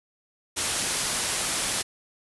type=low-pass noise; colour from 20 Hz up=white; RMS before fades=-28 dBFS; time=0.56-1.83 s; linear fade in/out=20 ms; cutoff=11000 Hz; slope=96 dB/octave; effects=none